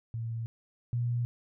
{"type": "tone pair in turn", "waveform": "sine", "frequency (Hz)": [114.5, 120.04], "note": ["A#2", "B2"], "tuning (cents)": [-31, -49], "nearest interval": "minor second", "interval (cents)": 82, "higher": "second", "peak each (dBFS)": [-32, -27], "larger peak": "second", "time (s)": [[0.14, 0.46], [0.93, 1.25]], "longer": "neither", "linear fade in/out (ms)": 0, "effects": []}